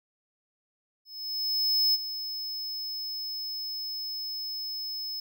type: tone with ADSR envelope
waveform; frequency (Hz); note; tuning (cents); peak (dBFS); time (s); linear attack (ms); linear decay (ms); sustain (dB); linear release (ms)
square; 5200; E8; -24; -21; 1.05-5.2; 890; 29; -12; 4
effects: none